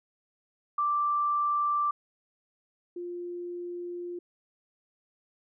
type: tone pair in turn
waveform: sine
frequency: 1174.7 / 350.9 Hz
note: D6 / F4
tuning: 0 / +8 cents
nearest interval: octave + major sixth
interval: 2092 cents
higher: first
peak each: -24 / -34 dBFS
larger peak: first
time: 0.78-1.91 / 2.96-4.19 s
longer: second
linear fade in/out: 5 ms
effects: none